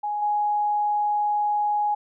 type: tone with level steps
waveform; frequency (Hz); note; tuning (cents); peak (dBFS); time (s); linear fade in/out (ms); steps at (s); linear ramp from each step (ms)
sine; 833; G#5; +5; -24 / -20; 0.03-1.95; 10; 0.22; 5
effects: none